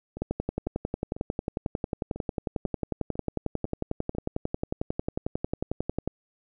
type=two click trains; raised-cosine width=2 ms; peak=-14 / -24 dBFS; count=66 / 9; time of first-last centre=0.22-6.076 / 0.17-4.15 s; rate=11.1 / 2.01 Hz; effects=none